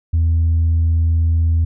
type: tone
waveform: sine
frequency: 82.1 Hz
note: E2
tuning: 6 cents flat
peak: -10 dBFS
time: 0.13-1.65 s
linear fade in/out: 10 ms
effects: tanh soft clip ceiling -10 dBFS